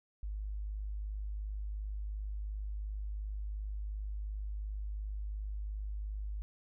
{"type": "tone", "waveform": "sine", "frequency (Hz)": 51.4, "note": "G#1", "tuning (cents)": -17, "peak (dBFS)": -36, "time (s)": [0.23, 6.42], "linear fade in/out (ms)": 0, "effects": []}